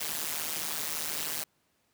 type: noise with amplitude modulation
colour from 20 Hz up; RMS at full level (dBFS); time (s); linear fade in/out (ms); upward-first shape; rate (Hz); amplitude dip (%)
white; -30; 0-1.44; 10; sine; 154; 95
effects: pink hiss -72 dBFS RMS until 1.93 s + high-pass 100 Hz 12 dB/octave